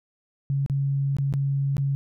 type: tone with dropouts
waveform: sine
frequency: 138.59 Hz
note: C#3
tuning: in tune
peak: -21 dBFS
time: 0.5-1.95 s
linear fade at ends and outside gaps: 0 ms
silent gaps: 0.662-0.698 / 1.167-1.185 / 1.326-1.338 / 1.768-1.781 s
effects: none